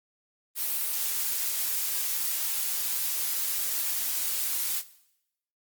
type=noise; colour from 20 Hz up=blue; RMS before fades=-29 dBFS; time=0.55-4.83 s; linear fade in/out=50 ms; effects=noise-tail reverb RT60 0.8 s tail -17 dB re dry + Opus 32 kbps